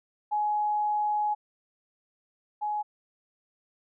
sine tone pair in turn, 840 / 840 Hz, G#5 / G#5, +19 / +19 cents, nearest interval unison, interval 0 cents, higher neither, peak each -24 / -27 dBFS, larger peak first, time 0.31-1.35 / 2.61-2.83 s, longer first, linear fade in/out 20 ms, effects none

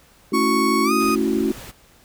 sine chord, F# minor seventh, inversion first, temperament equal, 220 / 277.2 / 329.6 / 370 Hz, A3 / C#4 / E4 / F#4, 0 / 0 / 0 / 0 cents, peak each -23 dBFS, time 0.32-1.52 s, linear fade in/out 5 ms
35% pulse tone with pitch glide, 1108.7 to 1244.5 Hz, C#6 to D#6, 0 to 0 cents, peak -18 dBFS, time 0.33-1.16 s, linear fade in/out 20 ms, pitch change +200 cents, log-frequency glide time 0.84-0.92 s
pink noise, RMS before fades -38 dBFS, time 0.99-1.72 s, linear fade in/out 20 ms
effects pink hiss -53 dBFS RMS until 2.04 s

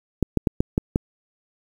clicks, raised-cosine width 3 ms, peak -5 dBFS, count 6, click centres 0.227 / 0.373 / 0.472 / 0.605 / 0.779 / 0.959 s, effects 7-bit

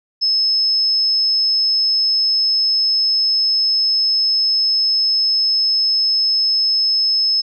sine tone, 5200 Hz, E8, 24 cents flat, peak -13 dBFS, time 0.21-7.42 s, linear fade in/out 20 ms, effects none

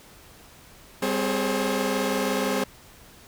sawtooth tone cluster, 198 / 258.7 / 421.9 / 537 Hz, G3 / C4 / G#4 / C5, +18 / -19 / +27 / +45 cents, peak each -25 dBFS, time 1.02-2.64 s, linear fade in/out 5 ms, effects pink hiss -50 dBFS RMS until 3.27 s

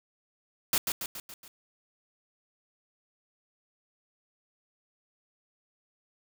white noise with echo, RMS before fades -25 dBFS, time 0.73-0.78 s, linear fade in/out 2 ms, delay 140 ms, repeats 5, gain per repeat -5 dB, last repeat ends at 1.48 s, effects none

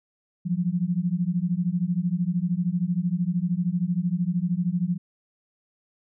sine beating tone pair, 170 / 183 Hz, F3 / F#3, -46 / -19 cents, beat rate 13 Hz, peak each -25 dBFS, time 0.45-4.98 s, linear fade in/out 20 ms, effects none

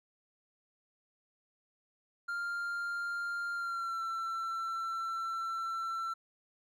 triangle tone with pitch glide, 1396.9 to 1343.9 Hz, F6 to E6, 0 to +33 cents, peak -32 dBFS, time 2.28-6.14 s, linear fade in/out 10 ms, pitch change -67 cents, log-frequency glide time 3.54-4.01 s, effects none

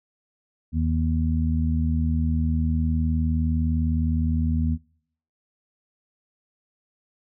harmonic tone, 79.7 Hz, D#2, 42 cents sharp, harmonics 1 / 2 / 3, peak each -22 / -28 / -26 dBFS, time 0.72-4.78 s, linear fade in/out 50 ms, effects noise-tail reverb RT60 0.6 s tail -22 dB re dry

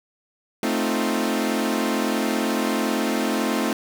sawtooth chord, F dominant seventh, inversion first, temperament equal, 220 / 261.6 / 311.1 / 349.2 Hz, A3 / C4 / Eb4 / F4, 0 / 0 / 0 / 0 cents, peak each -21 / -22 / -24 / -25 dBFS, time 0.63-3.73 s, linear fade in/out 2 ms, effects 8-bit

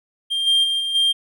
triangle tone with level steps, 3191 Hz, G7, 30 cents sharp, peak -18 / -12 / -17 / -20 / -13 dBFS, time 0.3-1.13 s, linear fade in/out 20 ms, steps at 0.46 / 0.63 / 0.79 / 0.94 s, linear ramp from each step 20 ms, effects none

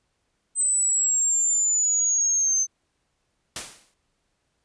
sine exponential sweep, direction down, 8170 to 6200 Hz, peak -19 dBFS, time 0.55-2.67 s, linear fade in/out 50 ms
white noise with exponential decay, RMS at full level -28 dBFS, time 3.56-3.94 s, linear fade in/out 2 ms, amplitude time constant 82 ms
effects pink hiss -73 dBFS RMS until 4.64 s + resampled to 22050 Hz

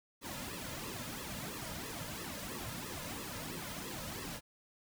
pink noise with flanger, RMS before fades -43 dBFS, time 0.21-4.41 s, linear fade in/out 50 ms, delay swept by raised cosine 1.3 to 2.7 ms, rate 3 Hz, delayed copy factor -0.8, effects none

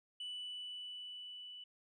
sine tone with level ramp, 2971 Hz, F#7, 6 cents sharp, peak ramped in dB -39 to -48 dBFS, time 0.2-1.64 s, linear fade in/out 5 ms, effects tanh soft clip ceiling -40 dBFS

